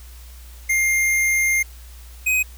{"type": "tone pair in turn", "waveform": "square", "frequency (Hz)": [2114, 2514], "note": ["C7", "D#7"], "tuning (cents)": [17, 17], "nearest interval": "minor third", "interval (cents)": 300, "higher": "second", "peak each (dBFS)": -17, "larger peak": "neither", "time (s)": [[0.69, 1.63], [2.26, 2.43]], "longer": "first", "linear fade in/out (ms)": 10, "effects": ["added 60 Hz sine -38 dBFS peak until 2.57 s", "white hiss -48 dBFS RMS until 2.57 s"]}